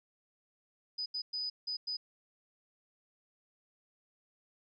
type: tone bursts at uneven times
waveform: sine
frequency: 4982 Hz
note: D#8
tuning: 1 cent sharp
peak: -34 dBFS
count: 5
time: 0.98-1.06 / 1.14-1.22 / 1.33-1.5 / 1.67-1.77 / 1.87-1.97 s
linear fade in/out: 10 ms
effects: none